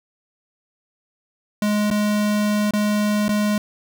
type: tone with dropouts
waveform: square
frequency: 209 Hz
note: G#3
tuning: 11 cents sharp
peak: -18 dBFS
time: 1.62-3.58 s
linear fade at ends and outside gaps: 2 ms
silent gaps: 1.903-1.911 / 2.709-2.735 / 3.282-3.291 s
effects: none